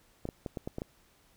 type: clicks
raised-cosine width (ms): 2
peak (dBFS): -22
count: 7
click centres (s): 0.254 / 0.289 / 0.462 / 0.572 / 0.675 / 0.784 / 0.819
effects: pink hiss -65 dBFS RMS until 1.36 s